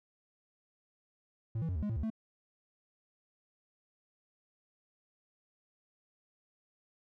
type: tone with pitch steps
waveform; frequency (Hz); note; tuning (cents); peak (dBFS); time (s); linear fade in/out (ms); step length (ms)
triangle; 112.4 / 163.4 / 90.9 / 75.9 / 208 / 111.8 / 73.3 / 221.3; A2 / E3 / F#2 / D#2 / G#3 / A2 / D2 / A3; +37 / -15 / -30 / -42 / +3 / +28 / -3 / +10; -30; 1.55-2.102; 5; 69
effects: none